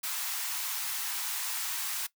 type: high-pass noise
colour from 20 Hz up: white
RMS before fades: -34 dBFS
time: 0.03-2.07 s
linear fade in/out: 10 ms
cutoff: 790 Hz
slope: 48 dB/octave
effects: noise-tail reverb RT60 0.1 s tail -18 dB re dry